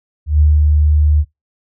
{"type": "tone with ADSR envelope", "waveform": "sine", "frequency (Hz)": 75.2, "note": "D2", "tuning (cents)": 42, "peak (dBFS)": -6, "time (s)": [0.26, 1.25], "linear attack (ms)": 140, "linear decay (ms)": 200, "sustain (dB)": -2, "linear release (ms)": 53, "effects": ["noise-tail reverb RT60 0.2 s tail -26 dB re dry"]}